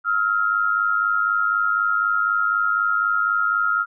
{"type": "tone pair together", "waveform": "sine", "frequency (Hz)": [1294, 1398], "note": ["E6", "F6"], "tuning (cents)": [-32, 1], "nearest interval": "minor second", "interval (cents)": 133, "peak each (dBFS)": [-22, -19], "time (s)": [0.04, 3.86], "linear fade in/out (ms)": 50, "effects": []}